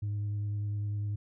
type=tone with vibrato; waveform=sine; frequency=103.3 Hz; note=G#2; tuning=9 cents flat; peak=-28 dBFS; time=0.02-1.16 s; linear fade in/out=10 ms; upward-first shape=square; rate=10 Hz; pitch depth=9 cents each way; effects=tanh soft clip ceiling -29 dBFS